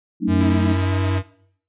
sine chord, D# half-diminished seventh, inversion first, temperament just, 186.68 / 224 / 280 / 311.1 Hz, F#3 / A3 / C#4 / D#4, +16 / +31 / +18 / 0 cents, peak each -22 / -22 / -23 / -23 dBFS, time 0.2-0.76 s, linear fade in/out 50 ms
square tone with pitch glide, 92.5 to 94.99 Hz, F#2 to F#2, 0 to +46 cents, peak -19 dBFS, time 0.27-1.23 s, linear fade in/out 50 ms, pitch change +46 cents, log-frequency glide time 0.7-0.94 s
sawtooth tone with vibrato, 323.8 Hz, E4, 31 cents flat, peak -23 dBFS, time 0.4-1.19 s, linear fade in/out 10 ms, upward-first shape sine, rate 8.6 Hz, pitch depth 44 cents each way
effects noise-tail reverb RT60 0.6 s tail -18 dB re dry + resampled to 8000 Hz

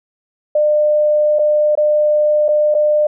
sine tone with dropouts, 601 Hz, D5, 40 cents sharp, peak -10 dBFS, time 0.55-3.07 s, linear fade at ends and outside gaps 5 ms, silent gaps 1.388-1.392 / 1.753-1.774 / 2.483-2.487 / 2.743-2.748 s, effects none

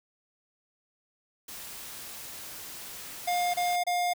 white noise, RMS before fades -42 dBFS, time 1.48-3.76 s, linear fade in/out 5 ms
square tone bursts, 709 Hz, F5, 26 cents sharp, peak -26 dBFS, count 3, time 3.27-4.136 s, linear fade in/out 10 ms, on 270 ms, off 28 ms
effects none

